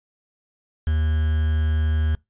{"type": "tone with quantisation", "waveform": "triangle", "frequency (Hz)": 77.78, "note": "D#2", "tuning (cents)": 0, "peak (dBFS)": -16, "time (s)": [0.87, 2.15], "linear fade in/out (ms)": 0, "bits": 6, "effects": ["noise-tail reverb RT60 0.2 s tail -24 dB re dry", "resampled to 8000 Hz"]}